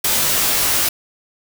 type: noise with comb filter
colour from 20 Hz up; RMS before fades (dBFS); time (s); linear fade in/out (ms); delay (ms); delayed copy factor
white; -17; 0.04-0.89; 5; 18; -0.9
effects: none